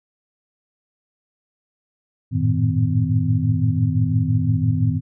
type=tone cluster; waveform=sine; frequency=93.9 / 109 / 114.9 / 157 / 254.4 Hz; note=F#2 / A2 / A#2 / D#3 / C4; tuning=+26 / -16 / -25 / +16 / -48 cents; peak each=-25 / -21 / -21 / -22 / -25 dBFS; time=2.31-5.01 s; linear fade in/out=50 ms; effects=none